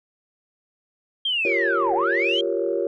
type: linear two-way sweep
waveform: sine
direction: down then up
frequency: 3243 to 698.5 to 3243 Hz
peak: -20 dBFS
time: 1.25-2.41 s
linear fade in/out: 5 ms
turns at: 1.94 s
type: chord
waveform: sine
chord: G half-diminished seventh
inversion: third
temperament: equal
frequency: 349.2 / 392 / 466.2 / 554.4 Hz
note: F4 / G4 / Bb4 / Db5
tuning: 0 / 0 / 0 / 0 cents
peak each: -26 dBFS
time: 1.45-2.87 s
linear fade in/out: 2 ms
effects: tanh soft clip ceiling -11 dBFS